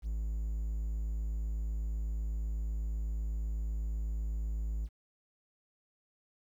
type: tone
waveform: triangle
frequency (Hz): 54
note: A1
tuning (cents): -32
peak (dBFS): -30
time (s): 0.02-4.89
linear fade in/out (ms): 50
effects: 11-bit